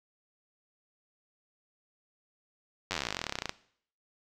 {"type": "slowing click train", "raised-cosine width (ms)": 0.2, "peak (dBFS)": -14, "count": 29, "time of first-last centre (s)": [2.91, 3.494], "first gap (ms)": 10, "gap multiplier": 1.05, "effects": ["noise-tail reverb RT60 0.6 s tail -18 dB re dry"]}